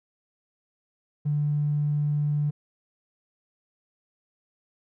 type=tone; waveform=triangle; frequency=147.5 Hz; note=D3; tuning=8 cents sharp; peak=-18 dBFS; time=1.25-2.51 s; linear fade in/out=20 ms; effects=tanh soft clip ceiling -20 dBFS